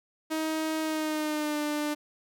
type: tone with pitch glide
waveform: sawtooth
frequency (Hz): 315.6 to 297.9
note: D#4 to D4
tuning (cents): +25 to +25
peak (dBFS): -24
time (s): 0.3-1.95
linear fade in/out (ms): 20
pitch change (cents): -100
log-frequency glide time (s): 0.81-1.6
effects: none